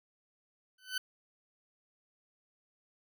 20% pulse tone with exponential growth, 1511 Hz, F#6, 36 cents sharp, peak -25 dBFS, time 0.78-0.98 s, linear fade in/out 5 ms, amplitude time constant 43 ms, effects none

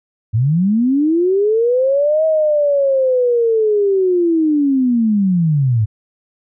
sine linear two-way sweep, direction up then down, 102.2 to 640 to 102.2 Hz, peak -11 dBFS, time 0.33-5.86 s, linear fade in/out 20 ms, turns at 2.25 s, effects none

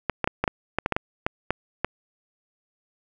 clicks, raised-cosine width 0.5 ms, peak -7 dBFS, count 12, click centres 0.097 / 0.243 / 0.275 / 0.44 / 0.478 / 0.786 / 0.861 / 0.923 / 0.965 / 1.265 / 1.506 / 1.846 s, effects none

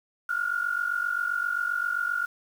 sine tone pair together, 1396.9 / 1444.5 Hz, F6 / F#6, 0 / -42 cents, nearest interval minor second, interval 58 cents, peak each -28 dBFS, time 0.29-2.26 s, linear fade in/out 5 ms, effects 8-bit

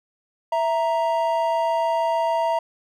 triangle tone pair together, 660.4 / 934 Hz, E5 / A#5, +3 / +3 cents, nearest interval tritone, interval 600 cents, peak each -20 dBFS, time 0.52-2.59 s, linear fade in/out 5 ms, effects none

